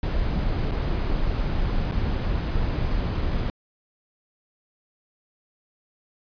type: noise with dropouts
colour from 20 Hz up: brown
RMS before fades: -24 dBFS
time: 0.03-3.5 s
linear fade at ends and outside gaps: 1 ms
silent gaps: 0.712-0.718 / 1.913-1.921 s
effects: resampled to 11025 Hz